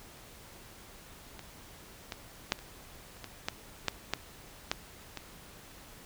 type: clicks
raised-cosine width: 0.2 ms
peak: -26 / -19 / -9 / -30 / -23 / -13 / -10 / -11 / -11 / -21 dBFS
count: 10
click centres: 1.393 / 2.122 / 2.521 / 2.59 / 3.243 / 3.485 / 3.883 / 4.136 / 4.715 / 5.173 s
effects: pink hiss -52 dBFS RMS until 6.05 s